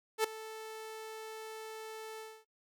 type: tone with ADSR envelope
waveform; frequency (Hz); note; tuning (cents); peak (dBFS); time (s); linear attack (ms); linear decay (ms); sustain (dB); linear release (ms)
sawtooth; 439.5; A4; -2; -21; 0.18-2.45; 62; 4; -18; 260
effects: noise-tail reverb RT60 0.1 s tail -20 dB re dry